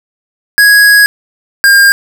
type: tone pair in turn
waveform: square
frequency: 1661.2 / 1609.3 Hz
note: G#6 / G6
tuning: 0 / +45 cents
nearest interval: minor second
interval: 55 cents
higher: first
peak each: -3 dBFS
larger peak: neither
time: 0.58-1.06 / 1.64-1.92 s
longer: first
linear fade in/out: 0 ms
effects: none